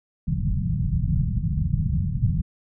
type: low-pass noise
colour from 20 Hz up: white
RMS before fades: -23 dBFS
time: 0.27-2.42 s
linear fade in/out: 10 ms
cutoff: 180 Hz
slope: 48 dB/octave
effects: none